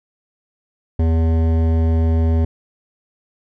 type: tone with hard clipping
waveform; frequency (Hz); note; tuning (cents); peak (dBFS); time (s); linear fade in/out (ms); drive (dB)
triangle; 81.5; E2; -19; -15; 0.99-2.45; 5; 18
effects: none